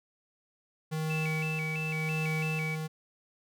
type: tone with tremolo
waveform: square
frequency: 157 Hz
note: D#3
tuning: 16 cents sharp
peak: -30 dBFS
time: 0.91-2.88 s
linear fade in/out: 20 ms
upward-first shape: sine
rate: 0.89 Hz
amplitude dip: 35%
type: tone with vibrato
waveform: sine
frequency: 2451 Hz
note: D#7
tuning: 27 cents flat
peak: -34 dBFS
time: 1.09-2.76 s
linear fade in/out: 20 ms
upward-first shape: square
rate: 3 Hz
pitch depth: 130 cents each way
effects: none